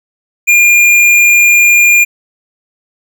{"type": "tone with hard clipping", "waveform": "sine", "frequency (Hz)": 2409, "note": "D7", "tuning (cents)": 43, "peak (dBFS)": -5, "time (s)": [0.47, 2.05], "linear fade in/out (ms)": 20, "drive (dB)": 14, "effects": []}